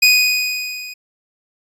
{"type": "tone with level ramp", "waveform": "25% pulse", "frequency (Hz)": 2489, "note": "D#7", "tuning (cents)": 0, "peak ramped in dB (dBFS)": [-3, -26], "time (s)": [0.02, 0.94], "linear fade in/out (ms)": 10, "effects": ["resampled to 32000 Hz"]}